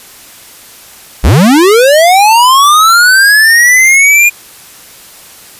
square linear sweep, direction up, 41.17 to 2437 Hz, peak -3 dBFS, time 1.23-4.3 s, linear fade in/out 20 ms, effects white hiss -34 dBFS RMS until 5.59 s + resampled to 32000 Hz

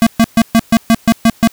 square tone bursts, 227.7 Hz, A#3, 40 cents flat, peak -6 dBFS, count 9, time 0.02-1.474 s, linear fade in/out 0 ms, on 46 ms, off 130 ms, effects white hiss -45 dBFS RMS until 1.52 s

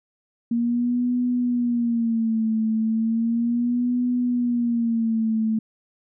sine tone with vibrato, 233.1 Hz, A#3, in tune, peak -19 dBFS, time 0.51-5.59 s, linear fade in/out 5 ms, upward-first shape sine, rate 0.35 Hz, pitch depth 97 cents each way, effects none

